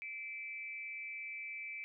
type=tone with amplitude modulation; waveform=sine; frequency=2324 Hz; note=D7; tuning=19 cents flat; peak=-38 dBFS; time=0.02-1.84 s; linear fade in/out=0 ms; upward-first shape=sine; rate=237 Hz; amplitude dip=75%; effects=none